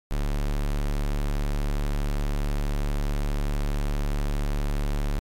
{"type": "tone", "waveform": "square", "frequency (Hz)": 36.18, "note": "D1", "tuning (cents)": -25, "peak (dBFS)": -24, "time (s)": [0.11, 5.19], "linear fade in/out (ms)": 0, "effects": ["AAC 48 kbps"]}